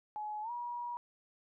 sine tone with pitch glide, 846 to 960.6 Hz, G#5 to B5, +32 to -48 cents, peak -37 dBFS, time 0.16-0.97 s, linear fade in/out 0 ms, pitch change +220 cents, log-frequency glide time 0.42-0.51 s, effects none

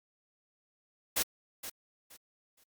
white noise with echo, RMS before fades -29 dBFS, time 1.16-1.23 s, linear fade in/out 10 ms, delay 470 ms, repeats 3, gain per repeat -12 dB, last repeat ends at 2.64 s, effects Opus 48 kbps

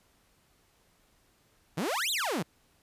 sawtooth exponential two-way sweep, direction up then down, 138.5 to 4213 to 138.5 Hz, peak -25 dBFS, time 1.77-2.43 s, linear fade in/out 10 ms, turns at 2.11 s, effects pink hiss -67 dBFS RMS until 2.82 s + resampled to 32000 Hz

